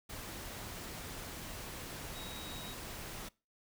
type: tone in noise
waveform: sine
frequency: 3800 Hz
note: A#7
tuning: 33 cents sharp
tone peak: -49 dBFS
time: 2.15-2.74 s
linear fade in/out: 10 ms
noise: pink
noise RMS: -45 dBFS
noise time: 0.09-3.29 s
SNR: -7 dB
effects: noise-tail reverb RT60 0.3 s tail -23 dB re dry